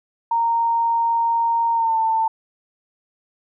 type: tone with pitch glide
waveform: sine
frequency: 926 to 893.4 Hz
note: A#5 to A5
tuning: -12 to +26 cents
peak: -16 dBFS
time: 0.31-2.28 s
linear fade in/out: 5 ms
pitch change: -62 cents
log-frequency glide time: 1.73-1.97 s
effects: none